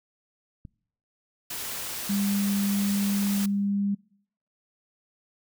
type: click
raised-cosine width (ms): 5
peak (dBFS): -29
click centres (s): 0.652
type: noise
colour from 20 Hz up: white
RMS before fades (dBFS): -34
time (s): 1.5-3.46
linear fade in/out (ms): 5
type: tone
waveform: sine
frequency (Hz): 200.6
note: G3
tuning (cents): +40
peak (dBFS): -23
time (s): 2.09-3.95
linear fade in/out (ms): 10
effects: noise-tail reverb RT60 0.7 s tail -25 dB re dry